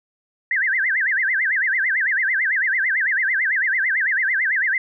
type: tone with vibrato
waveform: sine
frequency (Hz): 1800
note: A6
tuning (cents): +39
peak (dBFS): -17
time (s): 0.51-4.78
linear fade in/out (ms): 2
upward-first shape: sine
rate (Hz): 9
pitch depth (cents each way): 270
effects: none